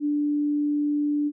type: tone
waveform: sine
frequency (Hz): 293.7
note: D4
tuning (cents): 0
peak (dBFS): -21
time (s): 0-1.32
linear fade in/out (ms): 50
effects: none